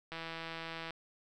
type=click train; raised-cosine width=0.3 ms; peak=-26 dBFS; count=130; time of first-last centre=0.12-0.907 s; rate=164 Hz; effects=none